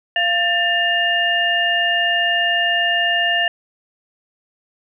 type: tone cluster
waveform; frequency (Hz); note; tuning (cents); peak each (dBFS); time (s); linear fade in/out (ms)
sine; 690 / 1784 / 2823; F5 / A6 / F7; -21 / +23 / +18; -22 / -18 / -19; 0.16-3.48; 2
effects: none